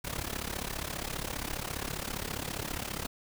pink noise with amplitude modulation, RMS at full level -33 dBFS, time 0.04-3.07 s, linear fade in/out 10 ms, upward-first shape sine, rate 34.9 Hz, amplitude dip 85%, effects none

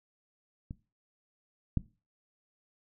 clicks, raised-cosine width 5 ms, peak -27 / -15 dBFS, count 2, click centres 0.709 / 1.773 s, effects noise-tail reverb RT60 0.3 s tail -18 dB re dry

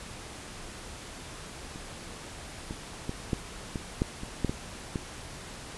clicks, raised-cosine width 3 ms, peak -28 / -22 / -18 / -14 / -19 / -12 / -24 / -12 / -17 / -17 dBFS, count 10, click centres 1.759 / 2.709 / 3.094 / 3.332 / 3.758 / 4.019 / 4.234 / 4.447 / 4.495 / 4.958 s, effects pink hiss -43 dBFS RMS until 5.77 s + resampled to 24000 Hz

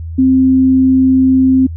sine tone, 261.6 Hz, C4, in tune, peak -6 dBFS, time 0.18-1.67 s, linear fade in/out 10 ms, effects added 82 Hz sine -21 dBFS peak until 1.76 s

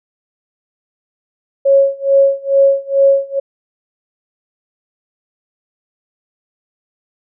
sine tone with tremolo, 550 Hz, C#5, 14 cents flat, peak -5 dBFS, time 1.65-3.4 s, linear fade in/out 10 ms, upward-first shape sine, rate 2.3 Hz, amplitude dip 95%, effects none

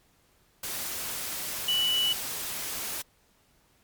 sine tone in noise, 2960 Hz, F#7, in tune, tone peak -23 dBFS, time 1.68-2.13 s, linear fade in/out 5 ms, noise white, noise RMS -34 dBFS, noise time 0.63-3.02 s, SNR +8 dB, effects pink hiss -65 dBFS RMS until 3.83 s + MP3 96 kbps

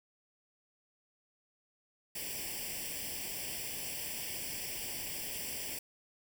white noise with comb filter, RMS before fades -40 dBFS, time 2.15-5.79 s, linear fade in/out 5 ms, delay 0.38 ms, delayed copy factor +0.9, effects none

